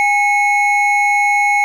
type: tone pair together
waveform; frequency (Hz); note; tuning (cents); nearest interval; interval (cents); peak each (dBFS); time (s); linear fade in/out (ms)
triangle; 819.9 / 2189; G#5 / C#7; -22 / -22; octave + perfect fourth; 1700; -12; 0-1.64; 0
effects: none